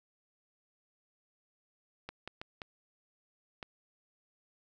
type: clicks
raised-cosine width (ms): 0.3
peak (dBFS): -25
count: 5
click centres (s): 2.09 / 2.276 / 2.415 / 2.618 / 3.628
effects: none